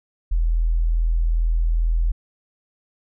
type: tone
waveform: sine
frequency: 41.2 Hz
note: E1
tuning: in tune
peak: -16 dBFS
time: 0.31-2.12 s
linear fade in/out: 10 ms
effects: none